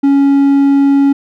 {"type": "tone", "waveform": "triangle", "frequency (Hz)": 278.4, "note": "C#4", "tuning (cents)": 8, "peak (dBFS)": -4, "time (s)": [0.03, 1.13], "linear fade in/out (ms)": 10, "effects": []}